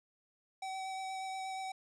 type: tone with vibrato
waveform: square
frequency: 763 Hz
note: G5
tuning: 47 cents flat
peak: -39 dBFS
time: 0.62-1.72 s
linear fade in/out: 5 ms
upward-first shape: sine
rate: 8.4 Hz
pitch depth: 11 cents each way
effects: resampled to 22050 Hz